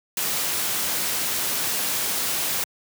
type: noise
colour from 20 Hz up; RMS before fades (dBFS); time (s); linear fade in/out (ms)
white; -25; 0.17-2.64; 2
effects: high-pass 100 Hz 12 dB/octave